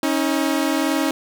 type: tone pair together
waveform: sawtooth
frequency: 274.4 / 316.1 Hz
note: C#4 / D#4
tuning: -17 / +27 cents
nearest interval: major second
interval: 244 cents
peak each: -17 dBFS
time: 0.03-1.11 s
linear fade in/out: 2 ms
effects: 8-bit